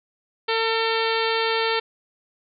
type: harmonic tone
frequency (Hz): 450.9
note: A4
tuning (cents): +42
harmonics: 1 / 2 / 3 / 4 / 5 / 6 / 7 / 8 / 9 / 10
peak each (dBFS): -24 / -27 / -29 / -30 / -31 / -32 / -32 / -33 / -34 / -34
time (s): 0.48-1.8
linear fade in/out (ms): 10
effects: none